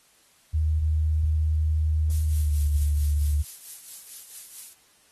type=tone with pitch glide; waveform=sine; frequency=77.78 to 73.8 Hz; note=D#2 to D2; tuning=0 to +9 cents; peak=-20 dBFS; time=0.53-3.43 s; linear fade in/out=20 ms; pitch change=-91 cents; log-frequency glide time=2.26-2.61 s
type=noise with tremolo; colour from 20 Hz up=violet; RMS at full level=-35 dBFS; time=2.1-4.73 s; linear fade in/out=0 ms; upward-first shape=triangle; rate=4.5 Hz; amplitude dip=65%
effects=white hiss -60 dBFS RMS until 5.11 s + AAC 32 kbps